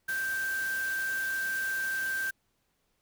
sine tone in noise, 1568 Hz, G6, in tune, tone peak -29 dBFS, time 0.08-2.31 s, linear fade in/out 10 ms, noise white, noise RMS -42 dBFS, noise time 0.08-2.31 s, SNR +10 dB, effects pink hiss -75 dBFS RMS until 3.01 s

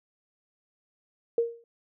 sine tone with exponential decay, 466.2 Hz, A#4, in tune, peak -18 dBFS, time 1.38-1.64 s, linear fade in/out 2 ms, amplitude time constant 55 ms, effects none

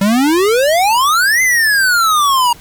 square exponential two-way sweep, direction up then down, 190.7 to 2085 to 938 Hz, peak -10 dBFS, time 0.01-2.53 s, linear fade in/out 5 ms, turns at 1.42 s, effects pink hiss -40 dBFS RMS until 2.6 s

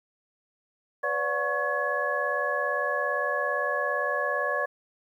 sine tone cluster, 499.4 / 577 / 724 / 1102 / 1695 Hz, B4 / D5 / F#5 / C#6 / G#6, +19 / -31 / -38 / -11 / +35 cents, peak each -33 / -30 / -36 / -31 / -29 dBFS, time 1.03-4.66 s, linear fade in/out 10 ms, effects 10-bit

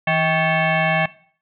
sine tone with frequency modulation, 784 Hz, G5, in tune, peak -15 dBFS, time 0.07-1.06 s, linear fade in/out 5 ms, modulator 474 Hz, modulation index 3.9, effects noise-tail reverb RT60 0.5 s tail -19 dB re dry

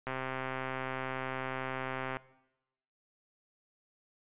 click train, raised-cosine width 0.5 ms, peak -21 dBFS, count 276, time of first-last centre 0.07-2.169 s, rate 131 Hz, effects noise-tail reverb RT60 0.9 s tail -19 dB re dry + resampled to 8000 Hz

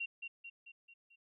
sine tone with echo, 2753 Hz, F7, 25 cents flat, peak -36 dBFS, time 0-0.06 s, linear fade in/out 10 ms, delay 220 ms, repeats 5, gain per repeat -5 dB, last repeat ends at 1.16 s, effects none

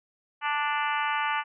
harmonic tone, 293.7 Hz, D4, in tune, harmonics 3 / 4 / 5 / 6 / 7 / 8 / 9 / 10, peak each -29 / -31 / -33 / -35 / -36 / -37 / -38 / -39 dBFS, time 0.41-1.44 s, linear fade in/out 50 ms, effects none

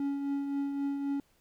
triangle tone with tremolo, 280.2 Hz, C#4, 19 cents sharp, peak -26 dBFS, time 0-1.2 s, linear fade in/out 2 ms, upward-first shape triangle, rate 3.8 Hz, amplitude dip 45%, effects pink hiss -69 dBFS RMS until 1.4 s

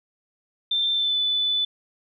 sine tone with pitch glide, 3568 to 3493 Hz, A7 to A7, +23 to -13 cents, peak -20 dBFS, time 0.71-1.65 s, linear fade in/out 5 ms, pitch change -36 cents, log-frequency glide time 0.91-1.19 s
sine tone with exponential decay, 3334 Hz, G#7, 6 cents sharp, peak -26 dBFS, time 0.83-0.92 s, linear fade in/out 2 ms, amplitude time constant 18 ms
effects none

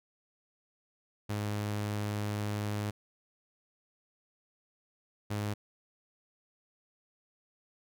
sawtooth tone bursts at uneven times, 104.2 Hz, G#2, 6 cents sharp, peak -28 dBFS, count 2, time 1.29-2.91 / 5.3-5.54 s, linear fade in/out 10 ms, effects none

